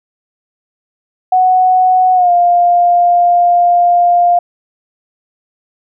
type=tone with pitch glide; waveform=sine; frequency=740 to 701.7 Hz; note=F#5 to F5; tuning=0 to +8 cents; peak=-6 dBFS; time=1.32-4.39 s; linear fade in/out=5 ms; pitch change=-92 cents; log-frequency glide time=2.14-2.31 s; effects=none